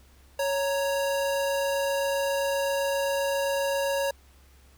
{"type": "tone pair together", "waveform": "square", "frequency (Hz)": [554.4, 933.2], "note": ["C#5", "A#5"], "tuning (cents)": [0, 2], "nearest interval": "major sixth", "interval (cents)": 902, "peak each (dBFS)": [-26, -33], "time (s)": [0.39, 4.11], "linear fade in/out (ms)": 5, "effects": ["added 67 Hz sine -54 dBFS peak until 4.77 s", "pink hiss -60 dBFS RMS until 4.77 s"]}